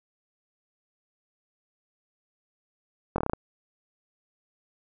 slowing click train, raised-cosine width 1 ms, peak -12 dBFS, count 7, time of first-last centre 3.16-3.334 s, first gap 22 ms, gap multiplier 1.11, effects none

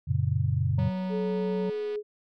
sine chord, F# major, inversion none, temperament equal with one note detuned, 92.5 / 116.54 / 140.04 Hz, F#2 / A#2 / C#3, 0 / 0 / +18 cents, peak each -27 dBFS, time 0.07-0.9 s, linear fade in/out 20 ms
harmonic tone, 186.1 Hz, F#3, 10 cents sharp, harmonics 1 / 3 / 5, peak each -28 / -38 / -42 dBFS, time 0.78-1.7 s, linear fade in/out 5 ms
click train, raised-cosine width 0.3 ms, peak -32 dBFS, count 287, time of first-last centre 0.79-1.957 s, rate 245 Hz
sine tone with pitch glide, 430 to 419.7 Hz, A4 to G#4, -40 to +18 cents, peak -28 dBFS, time 1.09-2.03 s, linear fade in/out 50 ms, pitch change -42 cents, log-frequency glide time 1.61-1.87 s
effects MP3 64 kbps

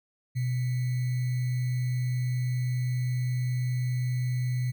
sine tone with sample-and-hold, 125.2 Hz, B2, 24 cents sharp, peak -25 dBFS, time 0.35-4.72 s, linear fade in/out 20 ms, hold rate 2100 Hz, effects none

